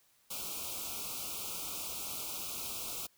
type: band-stop noise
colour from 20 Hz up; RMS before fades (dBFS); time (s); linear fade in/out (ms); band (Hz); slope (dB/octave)
white; -40; 0.3-3.07; 10; 1400 to 2300; 96
effects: white hiss -69 dBFS RMS until 3.17 s